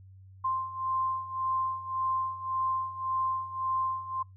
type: beating tone pair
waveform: sine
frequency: 1046.5 / 1048.3 Hz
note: C6 / C6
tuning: 0 / +3 cents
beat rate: 1.8 Hz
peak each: -34 / -30 dBFS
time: 0.44-4.23 s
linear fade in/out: 10 ms
effects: noise-tail reverb RT60 0.2 s tail -24 dB re dry + added 95 Hz sine -49 dBFS peak until 4.36 s